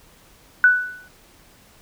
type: tone with exponential decay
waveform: sine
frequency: 1486 Hz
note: F#6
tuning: 7 cents sharp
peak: -7 dBFS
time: 0.64-1.08 s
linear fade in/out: 1 ms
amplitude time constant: 94 ms
effects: pink hiss -52 dBFS RMS until 1.81 s